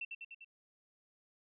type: tone with echo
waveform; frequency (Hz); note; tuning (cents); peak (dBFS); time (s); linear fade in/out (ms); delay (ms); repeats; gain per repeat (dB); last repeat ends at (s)
sine; 2693; E7; +36; -38; 0.01-0.05; 5; 99; 4; -3; 0.446
effects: none